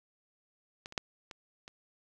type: clicks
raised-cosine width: 0.2 ms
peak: -25 / -30 / -13 / -27 / -29 dBFS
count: 5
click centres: 0.859 / 0.924 / 0.978 / 1.312 / 1.679 s
effects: none